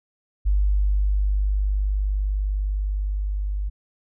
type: tone with level ramp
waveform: sine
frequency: 49.87 Hz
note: G1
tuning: 30 cents sharp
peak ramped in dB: -16 to -23 dBFS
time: 0.45-3.7 s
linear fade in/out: 20 ms
effects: none